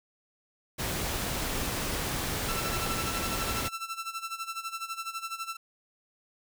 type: noise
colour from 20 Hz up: pink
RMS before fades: -32 dBFS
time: 0.78-3.69 s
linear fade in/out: 20 ms
type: tone with tremolo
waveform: sawtooth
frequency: 1338 Hz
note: E6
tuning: 25 cents sharp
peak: -28 dBFS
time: 2.48-5.57 s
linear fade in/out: 10 ms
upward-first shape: sine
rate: 12 Hz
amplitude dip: 80%
effects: none